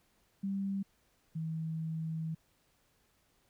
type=tone pair in turn; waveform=sine; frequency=196 / 160.64 Hz; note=G3 / E3; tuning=0 / -44 cents; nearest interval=minor third; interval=344 cents; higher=first; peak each=-32 / -34 dBFS; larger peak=first; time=0.43-0.83 / 1.35-2.35 s; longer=second; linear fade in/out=10 ms; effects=pink hiss -72 dBFS RMS until 3.49 s